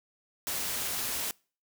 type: noise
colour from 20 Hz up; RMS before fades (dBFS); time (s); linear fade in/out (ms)
white; -33; 0.47-1.31; 0
effects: noise-tail reverb RT60 0.4 s tail -26 dB re dry